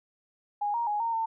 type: tone with pitch steps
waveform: sine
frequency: 824 / 938 / 833 / 921 / 901 Hz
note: G#5 / A#5 / G#5 / A#5 / A5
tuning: -14 / +11 / +5 / -21 / +41 cents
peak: -26 dBFS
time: 0.61-1.26 s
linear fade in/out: 10 ms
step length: 130 ms
effects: none